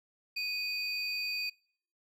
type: tone pair together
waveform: triangle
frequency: 2489 / 4630 Hz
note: D#7 / D8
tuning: 0 / -25 cents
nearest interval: major seventh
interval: 1075 cents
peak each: -33 / -35 dBFS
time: 0.36-1.5 s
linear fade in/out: 10 ms
effects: noise-tail reverb RT60 0.6 s tail -25 dB re dry